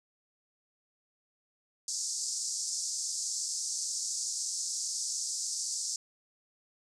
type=band-pass noise; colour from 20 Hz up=white; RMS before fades=-35 dBFS; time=1.88-5.96 s; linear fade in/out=2 ms; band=4900 to 8200 Hz; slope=48 dB/octave; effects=none